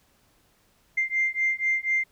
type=beating tone pair; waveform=sine; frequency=2093 / 2097.1 Hz; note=C7 / C7; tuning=0 / +3 cents; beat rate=4.1 Hz; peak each=-25 dBFS; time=0.97-2.04 s; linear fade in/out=10 ms; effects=tanh soft clip ceiling -15 dBFS + pink hiss -64 dBFS RMS until 2.11 s